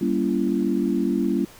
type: chord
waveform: sine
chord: G diminished seventh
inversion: none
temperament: just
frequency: 196 / 235.2 / 282.2 / 338.7 Hz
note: G3 / Bb3 / Db4 / Fb4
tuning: 0 / +16 / +31 / +47 cents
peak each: -25 dBFS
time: 0.01-1.45 s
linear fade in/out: 5 ms
effects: pink hiss -47 dBFS RMS until 1.59 s